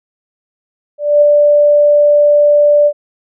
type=tone with ADSR envelope; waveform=sine; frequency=587.3 Hz; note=D5; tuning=in tune; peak=-3 dBFS; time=0.98-2.93 s; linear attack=240 ms; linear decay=5 ms; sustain=-2 dB; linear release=66 ms; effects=none